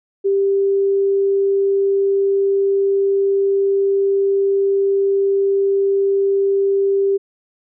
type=tone; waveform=sine; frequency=394.1 Hz; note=G4; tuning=9 cents sharp; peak=-13 dBFS; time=0.24-7.18 s; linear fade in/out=20 ms; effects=none